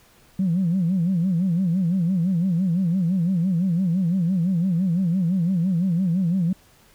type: tone with vibrato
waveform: sine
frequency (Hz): 178.3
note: F3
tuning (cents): +36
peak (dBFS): -17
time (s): 0.39-6.53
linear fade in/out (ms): 5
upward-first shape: sine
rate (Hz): 5.9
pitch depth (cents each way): 150
effects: tanh soft clip ceiling -14 dBFS + pink hiss -55 dBFS RMS until 6.94 s